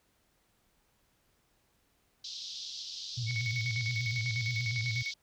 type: band-pass noise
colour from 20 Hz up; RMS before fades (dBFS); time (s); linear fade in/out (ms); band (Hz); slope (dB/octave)
pink; -42; 2.24-5.14; 5; 3500 to 5600; 48
type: tone with vibrato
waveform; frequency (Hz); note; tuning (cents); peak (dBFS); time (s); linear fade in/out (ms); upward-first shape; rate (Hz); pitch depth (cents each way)
sine; 116.54; A#2; 0; -32; 3.17-5.03; 10; square; 8.4; 88
type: tone with tremolo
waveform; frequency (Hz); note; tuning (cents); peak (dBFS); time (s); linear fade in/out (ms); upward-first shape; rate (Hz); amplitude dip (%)
sine; 2221; C#7; +3; -32; 3.26-5.13; 50; square; 10; 70
effects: pink hiss -72 dBFS RMS until 5.22 s